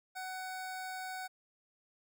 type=tone; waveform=25% pulse; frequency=748 Hz; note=F#5; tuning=19 cents sharp; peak=-36 dBFS; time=0.15-1.28 s; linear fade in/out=20 ms; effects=none